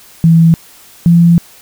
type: tone pair in turn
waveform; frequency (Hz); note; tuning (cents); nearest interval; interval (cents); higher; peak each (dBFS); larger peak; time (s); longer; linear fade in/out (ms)
sine; 164.81 / 170.23; E3 / F3; 0 / -44; minor second; 56; second; -3; neither; 0.24-0.54 / 1.06-1.38; second; 0
effects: white hiss -40 dBFS RMS until 1.61 s